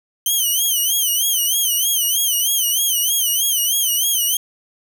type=tone with vibrato; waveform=5% pulse; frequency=3084 Hz; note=G7; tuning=29 cents flat; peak=-8 dBFS; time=0.26-4.37 s; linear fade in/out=2 ms; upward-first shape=sine; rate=3.2 Hz; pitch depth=120 cents each way; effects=7-bit